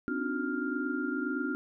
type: tone cluster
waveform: sine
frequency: 253.9 / 281.7 / 303.5 / 363.3 / 1400 Hz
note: B3 / C#4 / D#4 / F#4 / F6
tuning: +48 / +28 / -43 / -32 / +4 cents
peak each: -35 / -36 / -36 / -38 / -36 dBFS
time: 0.08-1.55 s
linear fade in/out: 0 ms
effects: none